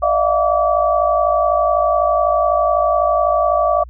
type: tone cluster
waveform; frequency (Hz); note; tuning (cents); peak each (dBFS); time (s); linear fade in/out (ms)
sine; 598 / 654 / 706 / 1152; D5 / E5 / F5 / D6; +31 / -14 / +19 / -34; -18; 0.02-3.84; 10
effects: added 60 Hz sine -33 dBFS peak until 3.89 s